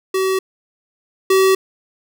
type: tone pair in turn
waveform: square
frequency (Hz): 380 / 381.8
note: F#4 / G4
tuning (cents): +46 / -46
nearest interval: unison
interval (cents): 8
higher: second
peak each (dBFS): -16 / -11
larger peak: second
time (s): 0.14-0.39 / 1.3-1.55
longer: neither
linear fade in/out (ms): 5
effects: none